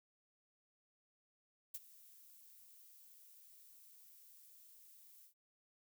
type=noise with ADSR envelope; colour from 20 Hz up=violet; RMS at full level=-43 dBFS; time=1.74-5.34 s; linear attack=8 ms; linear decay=35 ms; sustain=-19 dB; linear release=97 ms; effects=none